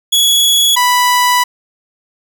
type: tone pair in turn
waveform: sawtooth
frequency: 3369 / 987.5 Hz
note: G#7 / B5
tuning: +24 / 0 cents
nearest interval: octave + major sixth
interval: 2124 cents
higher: first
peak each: -5 dBFS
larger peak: neither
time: 0.12-0.76 / 0.76-1.44 s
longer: second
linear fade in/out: 10 ms
effects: none